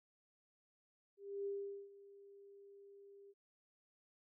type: tone with ADSR envelope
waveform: sine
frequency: 399.4 Hz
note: G4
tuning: 32 cents sharp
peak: -38 dBFS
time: 1.17-3.34 s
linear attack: 290 ms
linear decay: 430 ms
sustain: -19 dB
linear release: 39 ms
effects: none